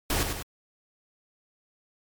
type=noise with echo; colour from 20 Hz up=pink; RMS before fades=-26 dBFS; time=0.1-0.23 s; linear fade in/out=2 ms; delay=98 ms; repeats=2; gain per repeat=-5 dB; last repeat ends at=0.426 s; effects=MP3 96 kbps